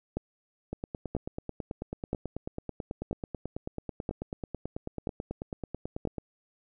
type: two click trains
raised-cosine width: 2 ms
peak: -17 / -21 dBFS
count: 7 / 51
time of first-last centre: 0.17-6.052 / 0.73-6.183 s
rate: 1.02 / 9.17 Hz
effects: none